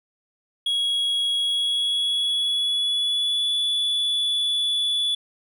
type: tone with pitch glide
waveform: triangle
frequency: 3322 to 3439 Hz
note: G#7 to A7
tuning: 0 to -40 cents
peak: -19 dBFS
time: 0.66-5.15 s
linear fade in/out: 5 ms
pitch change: +60 cents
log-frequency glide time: 1.37-3.54 s
effects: none